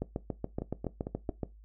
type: two click trains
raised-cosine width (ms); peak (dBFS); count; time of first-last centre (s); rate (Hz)
2; -22 / -19; 4 / 11; 0.62-1.294 / 0.02-1.432; 4.45 / 7.08
effects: noise-tail reverb RT60 0.2 s tail -18 dB re dry + added 52 Hz sine -51 dBFS peak until 1.64 s